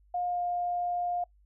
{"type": "tone with pitch glide", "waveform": "sine", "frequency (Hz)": [712, 706.7], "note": ["F5", "F5"], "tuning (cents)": [33, 20], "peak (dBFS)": -28, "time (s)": [0.14, 1.24], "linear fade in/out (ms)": 5, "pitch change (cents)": -13, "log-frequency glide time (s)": [0.26, 0.41], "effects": ["noise-tail reverb RT60 0.1 s tail -23 dB re dry", "added 50 Hz sine -59 dBFS peak until 1.45 s"]}